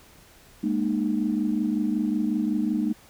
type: chord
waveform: sine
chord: Ab suspended second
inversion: none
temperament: equal with one note detuned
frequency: 207.7 / 233.1 / 304.9 Hz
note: Ab3 / Bb3 / Eb4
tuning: 0 / 0 / -35 cents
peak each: -26 dBFS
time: 0.63-2.93 s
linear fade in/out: 10 ms
effects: tanh soft clip ceiling -13 dBFS + pink hiss -53 dBFS RMS until 3.09 s